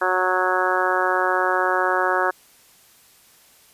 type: harmonic tone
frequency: 184.1 Hz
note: F#3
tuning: 8 cents flat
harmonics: 2 / 3 / 4 / 5 / 6 / 7 / 8 / 9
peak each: -26 / -26 / -26 / -26 / -26 / -26 / -26 / -26 dBFS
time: 0.01-2.31 s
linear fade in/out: 10 ms
effects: white hiss -53 dBFS RMS until 3.73 s + resampled to 32000 Hz